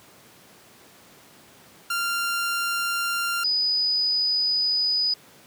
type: tone pair in turn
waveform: sawtooth / sine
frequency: 1389 / 4973 Hz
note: F6 / D#8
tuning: -10 / -2 cents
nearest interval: octave + minor seventh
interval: 2208 cents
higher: second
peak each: -20 dBFS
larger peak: neither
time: 1.9-3.44 / 3.44-5.14 s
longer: second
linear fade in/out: 5 ms
effects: pink hiss -51 dBFS RMS until 5.46 s + high-pass 150 Hz 12 dB/octave